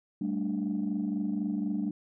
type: chord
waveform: sine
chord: G suspended second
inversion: none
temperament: equal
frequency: 196 / 220 / 293.7 Hz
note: G3 / A3 / D4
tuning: 0 / 0 / 0 cents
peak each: -31 / -32 / -32 dBFS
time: 0.21-1.91 s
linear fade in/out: 5 ms
effects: tanh soft clip ceiling -22 dBFS